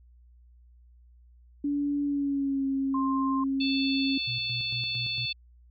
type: tone with pitch glide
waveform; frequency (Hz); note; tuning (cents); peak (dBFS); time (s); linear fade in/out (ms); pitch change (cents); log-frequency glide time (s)
sine; 287 to 270.9; D4 to C#4; -40 to -40; -25; 1.64-4.18; 5; -100; 2.04-2.66
type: tone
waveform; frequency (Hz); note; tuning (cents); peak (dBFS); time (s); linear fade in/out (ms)
sine; 1053; C6; +11; -29; 2.94-3.44; 5
type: harmonic tone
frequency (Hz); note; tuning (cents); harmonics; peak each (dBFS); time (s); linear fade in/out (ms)
880; A5; 0; 3 / 4 / 5; -33 / -33 / -33; 3.6-5.33; 10
type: tone with tremolo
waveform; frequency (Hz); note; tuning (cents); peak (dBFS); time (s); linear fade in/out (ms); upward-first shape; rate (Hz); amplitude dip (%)
sine; 123.6; B2; +2; -34; 4.27-5.26; 10; square; 4.4; 75
effects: added 60 Hz sine -53 dBFS peak until 5.7 s